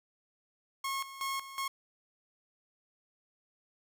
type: tone with tremolo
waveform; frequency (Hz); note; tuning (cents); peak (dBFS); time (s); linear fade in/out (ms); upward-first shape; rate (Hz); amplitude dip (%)
sawtooth; 1087; C#6; -34; -29; 0.84-1.68; 5; square; 2.7; 75
effects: none